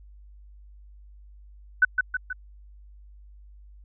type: tone with echo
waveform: sine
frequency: 1500 Hz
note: F#6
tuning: 23 cents sharp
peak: -13 dBFS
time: 1.82-1.85 s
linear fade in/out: 5 ms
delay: 160 ms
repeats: 3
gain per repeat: -5 dB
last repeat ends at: 2.33 s
effects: added 50 Hz sine -46 dBFS peak until 3.84 s